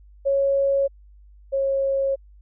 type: tone pair in turn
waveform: sine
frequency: 552 / 545 Hz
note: C#5 / C#5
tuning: -7 / -29 cents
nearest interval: unison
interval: 22 cents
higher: first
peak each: -17 / -19 dBFS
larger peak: first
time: 0.25-0.88 / 1.52-2.16 s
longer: second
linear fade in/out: 20 ms
effects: added 50 Hz sine -46 dBFS peak until 2.41 s